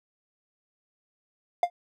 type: tone with exponential decay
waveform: triangle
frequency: 702 Hz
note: F5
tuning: 9 cents sharp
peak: -13 dBFS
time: 1.63-1.7 s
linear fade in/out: 2 ms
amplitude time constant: 15 ms
effects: none